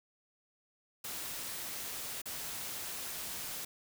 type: noise with dropouts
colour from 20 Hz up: white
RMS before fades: -41 dBFS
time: 1.04-3.65 s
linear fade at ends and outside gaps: 5 ms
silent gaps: 2.218-2.256 s
effects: none